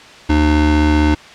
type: tone pair together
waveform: square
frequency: 75.53 / 302.1 Hz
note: D2 / D4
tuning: +49 / +49 cents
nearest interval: 2 octaves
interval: 2400 cents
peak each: -14 dBFS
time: 0.29-1.15 s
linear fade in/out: 10 ms
effects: white hiss -38 dBFS RMS until 1.34 s + low-pass 4000 Hz 12 dB/octave